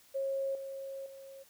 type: tone with level steps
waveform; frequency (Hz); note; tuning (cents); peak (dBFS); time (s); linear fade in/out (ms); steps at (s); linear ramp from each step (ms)
sine; 543; C#5; -36; -31 / -39 / -47; 0.14-1.44; 20; 0.55 / 1.06; 2
effects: white hiss -62 dBFS RMS until 1.49 s